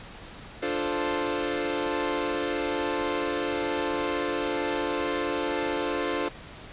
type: chord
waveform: sawtooth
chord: D minor seventh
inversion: none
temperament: equal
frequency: 293.7 / 349.2 / 440 / 523.3 Hz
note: D4 / F4 / A4 / C5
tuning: 0 / 0 / 0 / 0 cents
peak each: -28 dBFS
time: 0.62-6.29 s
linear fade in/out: 10 ms
effects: pink hiss -44 dBFS RMS until 6.72 s + resampled to 8000 Hz